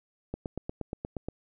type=click train; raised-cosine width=2 ms; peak=-20 dBFS; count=9; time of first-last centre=0.34-1.286 s; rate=8.46 Hz; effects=none